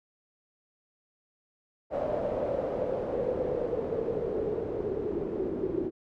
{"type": "noise with low-pass filter sweep", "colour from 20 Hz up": "white", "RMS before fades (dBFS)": -31, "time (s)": [1.9, 5.91], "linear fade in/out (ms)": 50, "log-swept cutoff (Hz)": [600, 360], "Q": 6, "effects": []}